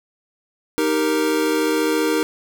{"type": "chord", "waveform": "square", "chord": "Eb major", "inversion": "none", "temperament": "equal", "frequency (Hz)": [311.1, 392, 466.2], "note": ["Eb4", "G4", "Bb4"], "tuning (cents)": [0, 0, 0], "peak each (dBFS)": [-21, -25, -22], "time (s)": [0.78, 2.23], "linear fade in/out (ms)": 0, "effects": []}